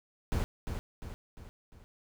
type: noise with echo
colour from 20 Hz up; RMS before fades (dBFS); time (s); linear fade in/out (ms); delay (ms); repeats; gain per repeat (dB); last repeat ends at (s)
brown; -30; 0.32-0.44; 0; 350; 4; -6; 1.84
effects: none